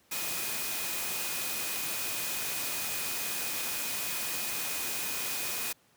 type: tone in noise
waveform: sine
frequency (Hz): 2489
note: D#7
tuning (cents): 0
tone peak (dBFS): -42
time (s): 0.11-5.73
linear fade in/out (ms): 10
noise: white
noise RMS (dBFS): -34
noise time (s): 0.11-5.73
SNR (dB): -11
effects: pink hiss -65 dBFS RMS until 5.96 s + high-pass 100 Hz 12 dB/octave